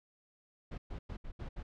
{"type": "noise bursts at uneven times", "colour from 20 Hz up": "brown", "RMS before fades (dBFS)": -42, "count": 6, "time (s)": [[0.71, 0.78], [0.9, 0.99], [1.09, 1.17], [1.24, 1.32], [1.39, 1.49], [1.56, 1.63]], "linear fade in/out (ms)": 10, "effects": ["low-pass 4000 Hz 12 dB/octave"]}